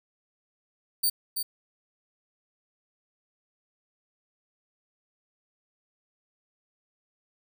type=tone with echo; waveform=5% pulse; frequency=4593 Hz; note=D8; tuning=39 cents flat; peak=-15 dBFS; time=1.03-1.1 s; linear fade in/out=10 ms; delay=330 ms; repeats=1; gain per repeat=-6 dB; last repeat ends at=1.43 s; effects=none